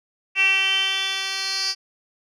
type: tone with band-pass filter sweep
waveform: 10% pulse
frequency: 386.4 Hz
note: G4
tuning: 25 cents flat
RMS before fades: -22 dBFS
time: 0.35-1.75 s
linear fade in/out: 50 ms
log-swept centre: 2600 to 4700 Hz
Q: 9.8
effects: none